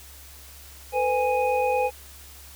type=tone cluster; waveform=sine; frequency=458.6 / 507 / 825 / 2495 Hz; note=A#4 / B4 / G#5 / D#7; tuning=-28 / +45 / -12 / +4 cents; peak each=-32 / -23 / -24 / -32 dBFS; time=0.92-1.91 s; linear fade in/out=50 ms; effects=added 69 Hz sine -47 dBFS peak until 2.55 s + white hiss -47 dBFS RMS until 2.55 s